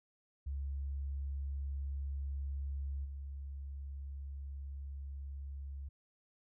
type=tone with level steps; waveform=sine; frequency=69.3 Hz; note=C#2; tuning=in tune; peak=-36 / -41 dBFS; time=0.46-5.89 s; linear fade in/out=10 ms; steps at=3.04 s; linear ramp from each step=20 ms; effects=none